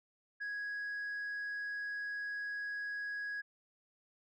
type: tone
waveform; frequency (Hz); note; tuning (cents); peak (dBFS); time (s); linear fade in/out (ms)
sine; 1661.2; G#6; 0; -35; 0.4-3.42; 20
effects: tanh soft clip ceiling -36 dBFS